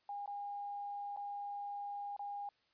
sine tone with dropouts, 812 Hz, G#5, 39 cents flat, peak -40 dBFS, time 0.09-2.49 s, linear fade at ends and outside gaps 2 ms, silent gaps 0.26-0.276 / 1.163-1.172 / 2.165-2.193 s, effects white hiss -75 dBFS RMS until 2.73 s + resampled to 11025 Hz

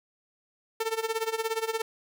sawtooth tone with tremolo, 447.7 Hz, A4, 30 cents sharp, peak -21 dBFS, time 0.8-1.82 s, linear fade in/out 5 ms, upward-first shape sine, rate 17 Hz, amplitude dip 85%, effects none

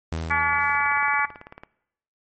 sawtooth tone with exponential decay, 81.3 Hz, E2, 23 cents flat, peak -21 dBFS, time 0.12-1.41 s, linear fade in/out 0 ms, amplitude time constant 280 ms
harmonic tone, 285.9 Hz, D4, 46 cents flat, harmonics 3 / 4 / 5 / 6 / 7 / 8, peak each -26 / -26 / -26 / -26 / -26 / -26 dBFS, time 0.3-1.26 s, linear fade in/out 10 ms
click train, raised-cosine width 0.5 ms, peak -24 dBFS, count 21, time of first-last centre 0.53-1.635 s, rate 18.1 Hz
effects noise-tail reverb RT60 0.8 s tail -21 dB re dry + MP3 32 kbps

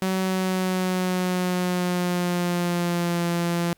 sawtooth tone with pitch glide, 188.3 to 171.68 Hz, F#3 to F3, +31 to -29 cents, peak -18 dBFS, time 0.02-3.73 s, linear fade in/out 0 ms, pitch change -160 cents, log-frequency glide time 0.19-3.26 s, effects pink hiss -63 dBFS RMS until 3.77 s

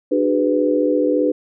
sine chord, G# half-diminished seventh, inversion second, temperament just, 299 / 373.8 / 415.3 / 498.4 Hz, D4 / F#4 / G#4 / B4, +31 / +18 / 0 / +16 cents, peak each -18 / -23 / -23 / -18 dBFS, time 0.11-1.32 s, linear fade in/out 10 ms, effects none

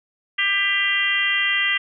harmonic tone, 397.1 Hz, G4, 22 cents sharp, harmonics 3 / 4 / 5 / 6 / 7 / 8, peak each -32 / -29 / -20 / -31 / -24 / -26 dBFS, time 0.38-1.78 s, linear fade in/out 10 ms, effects none

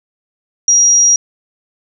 sine tone, 5720 Hz, F8, 41 cents sharp, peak -6 dBFS, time 0.68-1.16 s, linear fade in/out 2 ms, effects none

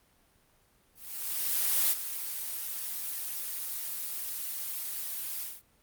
blue noise with ADSR envelope, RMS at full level -25 dBFS, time 0.95-5.62 s, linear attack 960 ms, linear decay 31 ms, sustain -11 dB, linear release 200 ms, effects pink hiss -66 dBFS RMS until 5.82 s + Opus 32 kbps

